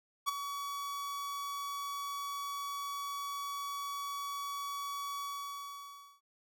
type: tone with ADSR envelope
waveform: 45% pulse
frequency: 1132 Hz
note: C#6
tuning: 36 cents sharp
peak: -27 dBFS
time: 0.26-6.21 s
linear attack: 27 ms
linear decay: 13 ms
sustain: -10 dB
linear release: 1000 ms
effects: none